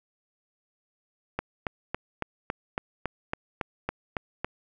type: click train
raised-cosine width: 0.5 ms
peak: -13 dBFS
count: 12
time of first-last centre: 1.39-4.446 s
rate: 3.6 Hz
effects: none